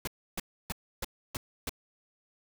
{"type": "noise bursts", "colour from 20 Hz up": "pink", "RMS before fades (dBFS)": -34, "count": 6, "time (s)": [0.05, 1.694], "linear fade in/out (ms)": 2, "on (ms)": 24, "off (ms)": 300, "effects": []}